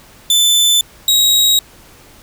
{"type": "tone pair in turn", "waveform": "sawtooth", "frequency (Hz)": [3520, 3811], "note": ["A7", "A#7"], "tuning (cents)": [0, 38], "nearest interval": "minor second", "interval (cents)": 138, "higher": "second", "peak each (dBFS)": -6, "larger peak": "neither", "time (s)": [[0.3, 0.81], [1.08, 1.59]], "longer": "neither", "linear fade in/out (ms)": 2, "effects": ["pink hiss -43 dBFS RMS until 2.22 s"]}